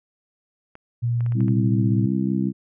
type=clicks; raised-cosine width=0.5 ms; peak=-27 dBFS; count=6; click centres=0.754 / 1.207 / 1.263 / 1.322 / 1.406 / 1.482 s
type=tone with pitch glide; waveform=sine; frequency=118.8 to 114.75 Hz; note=A#2 to A#2; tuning=+33 to -27 cents; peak=-19 dBFS; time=1.02-2.07 s; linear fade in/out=20 ms; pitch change=-60 cents; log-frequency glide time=1.5-1.86 s
type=harmonic tone; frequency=65.41 Hz; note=C2; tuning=in tune; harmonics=2 / 3 / 4 / 5; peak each=-27 / -22 / -26 / -28 dBFS; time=1.34-2.53 s; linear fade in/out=50 ms
effects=none